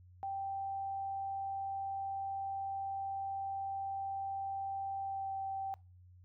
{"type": "tone with pitch glide", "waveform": "sine", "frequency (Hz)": [783, 777.6], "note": ["G5", "G5"], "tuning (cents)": [-2, -14], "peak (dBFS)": -36, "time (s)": [0.23, 5.74], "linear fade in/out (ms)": 0, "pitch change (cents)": -12, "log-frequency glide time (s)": [5.03, 5.33], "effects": ["noise-tail reverb RT60 0.3 s tail -23 dB re dry", "added 90 Hz sine -56 dBFS peak until 6.24 s"]}